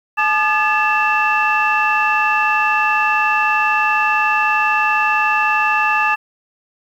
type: tone cluster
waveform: sine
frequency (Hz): 857 / 1212 / 1715 / 2667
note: A5 / D#6 / A6 / E7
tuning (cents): -46 / -46 / -45 / +20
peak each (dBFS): -18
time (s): 0.17-6.16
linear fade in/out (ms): 20
effects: tanh soft clip ceiling -5 dBFS + 8-bit